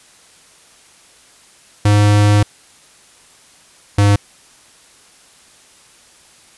square tone pair in turn, 103.6 / 101.76 Hz, G#2 / G#2, -4 / -35 cents, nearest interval unison, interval 31 cents, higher first, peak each -9 dBFS, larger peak neither, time 1.85-2.43 / 3.98-4.16 s, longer first, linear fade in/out 5 ms, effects white hiss -47 dBFS RMS until 6.57 s + resampled to 24000 Hz

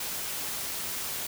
white noise, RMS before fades -34 dBFS, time 0-1.27 s, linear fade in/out 5 ms, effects none

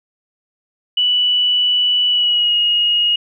sine tone with pitch glide, 2960 to 2876 Hz, F#7 to F#7, 0 to -50 cents, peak -12 dBFS, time 0.97-3.16 s, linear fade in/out 5 ms, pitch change -50 cents, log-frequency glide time 2.08-2.56 s, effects none

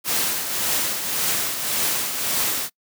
white noise with tremolo, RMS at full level -21 dBFS, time 0.04-2.7 s, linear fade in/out 50 ms, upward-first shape triangle, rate 1.8 Hz, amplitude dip 55%, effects noise-tail reverb RT60 0.1 s tail -25 dB re dry + high-pass 100 Hz 12 dB/octave

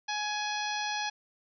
harmonic tone with a mistuned harmonic, 838 Hz, G#5, 15 cents sharp, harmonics 1 / 2 / 3 / 4 / 5 / 6 / 7, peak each -34 / -37 / -39 / -40 / -41 / -42 / -42 dBFS, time 0.08-1.1 s, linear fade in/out 10 ms, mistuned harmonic 7, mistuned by -22 cents, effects none

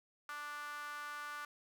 sawtooth tone with high-pass filter, 293.7 Hz, D4, in tune, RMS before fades -45 dBFS, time 0.29-1.45 s, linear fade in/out 2 ms, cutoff 1300 Hz, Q 8.3, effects none

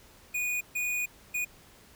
square tone bursts at uneven times, 2462 Hz, D#7, 19 cents flat, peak -29 dBFS, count 3, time 0.34-0.61 / 0.75-1.06 / 1.34-1.45 s, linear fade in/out 10 ms, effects pink hiss -56 dBFS RMS until 1.95 s

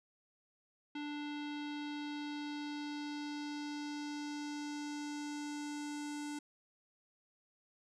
square tone with low-pass filter sweep, 294.1 Hz, D4, 3 cents sharp, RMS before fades -42 dBFS, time 0.95-6.39 s, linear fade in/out 5 ms, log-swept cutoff 3300 to 8100 Hz, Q 2.1, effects none

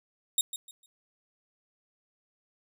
15% pulse tone with echo, 3729 Hz, A#7, in tune, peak -15 dBFS, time 0.38-0.41 s, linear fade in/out 2 ms, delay 150 ms, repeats 3, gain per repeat -12 dB, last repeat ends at 0.86 s, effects none

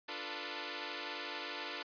5% pulse chord, B half-diminished seventh, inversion first, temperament equal with one note detuned, 293.7 / 349.2 / 442.5 / 493.9 Hz, D4 / F4 / A4 / B4, 0 / 0 / +10 / 0 cents, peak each -34 dBFS, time 0.08-1.83 s, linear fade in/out 10 ms, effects resampled to 11025 Hz

